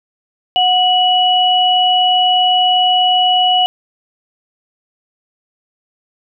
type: tone pair together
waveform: sine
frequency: 733 / 2932 Hz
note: F#5 / F#7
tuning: -16 / -16 cents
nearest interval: 2 octaves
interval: 2400 cents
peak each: -12 dBFS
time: 0.56-3.66 s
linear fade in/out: 0 ms
effects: none